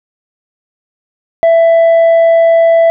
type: tone with tanh clipping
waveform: sine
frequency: 664 Hz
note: E5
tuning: 12 cents sharp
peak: -5 dBFS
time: 1.43-2.9 s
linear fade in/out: 0 ms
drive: 3 dB
effects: none